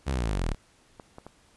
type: linear sweep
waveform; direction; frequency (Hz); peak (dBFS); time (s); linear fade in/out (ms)
sawtooth; down; 71.2 to 33.45; -22; 0.06-0.55; 20
type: clicks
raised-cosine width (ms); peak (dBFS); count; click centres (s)
1; -28; 3; 0.998 / 1.184 / 1.266
effects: pink hiss -61 dBFS RMS until 1.56 s + resampled to 24000 Hz